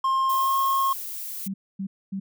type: tone with pitch glide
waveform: triangle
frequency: 1063 to 1078.5 Hz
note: C6 to C#6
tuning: +27 to -48 cents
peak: -18 dBFS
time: 0.04-0.93 s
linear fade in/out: 5 ms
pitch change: +25 cents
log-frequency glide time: 0.37-0.57 s
type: noise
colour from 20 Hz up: violet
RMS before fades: -34 dBFS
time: 0.29-1.48 s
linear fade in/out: 10 ms
type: tone bursts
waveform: sine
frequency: 193.9 Hz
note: G3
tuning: 19 cents flat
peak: -27 dBFS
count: 3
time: 1.46-2.2 s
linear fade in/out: 10 ms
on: 80 ms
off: 250 ms
effects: none